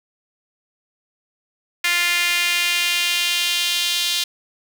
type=tone with high-pass filter sweep; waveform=sawtooth; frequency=349.2 Hz; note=F4; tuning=in tune; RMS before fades=-20 dBFS; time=1.84-4.24 s; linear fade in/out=5 ms; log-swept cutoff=2100 to 3500 Hz; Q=2.5; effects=none